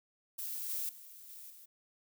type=noise with level steps; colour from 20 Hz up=violet; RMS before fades=-40 / -37 / -53 / -50 / -55 dBFS; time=0.38-1.66 s; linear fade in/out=10 ms; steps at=0.69 / 0.89 / 1.29 / 1.5 s; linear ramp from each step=2 ms; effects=none